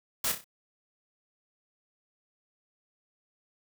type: noise with echo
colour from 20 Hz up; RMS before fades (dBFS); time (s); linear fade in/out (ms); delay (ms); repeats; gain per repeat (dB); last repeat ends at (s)
white; -29; 0.24-0.32; 5; 31; 4; -7; 0.444
effects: none